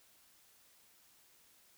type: silence
effects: white hiss -66 dBFS RMS until 1.77 s